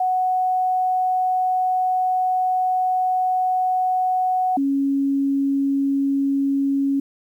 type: tone pair in turn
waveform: sine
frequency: 740 / 276.3 Hz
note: F#5 / C#4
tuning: 0 / -6 cents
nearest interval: octave + perfect fourth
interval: 1706 cents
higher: first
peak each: -17 dBFS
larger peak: neither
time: 0-4.57 / 4.57-7 s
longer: first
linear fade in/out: 5 ms
effects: 9-bit